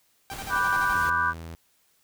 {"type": "tone bursts", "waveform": "sawtooth", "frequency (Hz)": 784, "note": "G5", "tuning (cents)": 0, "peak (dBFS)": -31, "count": 8, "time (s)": [0.3, 0.932], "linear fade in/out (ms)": 0, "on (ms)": 37, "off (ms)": 48}
{"type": "noise", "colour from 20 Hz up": "pink", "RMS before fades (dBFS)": -38, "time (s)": [0.31, 1.1], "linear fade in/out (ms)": 5}
{"type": "chord", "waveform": "sine", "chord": "G major seventh", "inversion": "first", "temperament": "equal", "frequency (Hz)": [987.8, 1174.7, 1480, 1568], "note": ["B5", "D6", "F#6", "G6"], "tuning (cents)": [0, 0, 0, 0], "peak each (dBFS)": -27, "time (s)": [0.49, 1.34], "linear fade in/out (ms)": 50}
{"type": "tone", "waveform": "sawtooth", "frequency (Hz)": 82.41, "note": "E2", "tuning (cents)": 0, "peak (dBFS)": -33, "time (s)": [0.95, 1.55], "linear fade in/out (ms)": 0}
{"effects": ["white hiss -66 dBFS RMS until 2.03 s"]}